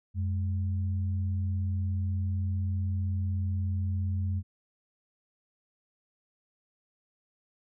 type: tone pair together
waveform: sine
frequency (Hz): 91.59 / 208.6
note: F#2 / G#3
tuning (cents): -17 / +8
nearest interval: octave + major second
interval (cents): 1425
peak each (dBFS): -27 / -39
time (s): 0.14-4.43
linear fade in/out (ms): 50
effects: none